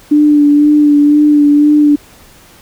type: tone with vibrato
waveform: sine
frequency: 294.5 Hz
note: D4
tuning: 5 cents sharp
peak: -4 dBFS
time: 0.11-1.96 s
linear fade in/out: 10 ms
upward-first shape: sine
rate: 2 Hz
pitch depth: 24 cents each way
effects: pink hiss -41 dBFS RMS until 2.61 s